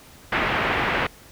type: low-pass noise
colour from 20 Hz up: white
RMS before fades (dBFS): -23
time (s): 0.32-1.07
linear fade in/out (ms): 5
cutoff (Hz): 2400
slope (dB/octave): 24
effects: pink hiss -48 dBFS RMS until 1.31 s